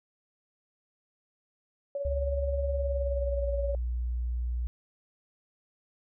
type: tone with tremolo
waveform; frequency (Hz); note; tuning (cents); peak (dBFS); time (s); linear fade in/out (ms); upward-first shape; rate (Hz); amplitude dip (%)
sine; 563; C#5; +27; -28; 1.95-3.75; 2; triangle; 19; 55
type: tone with pitch glide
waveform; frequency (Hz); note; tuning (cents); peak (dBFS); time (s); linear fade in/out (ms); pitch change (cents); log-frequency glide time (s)
sine; 68.8 to 60.24; C#2 to B1; -12 to -42; -28; 2.05-4.67; 0; -230; 2.74-3.54
effects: none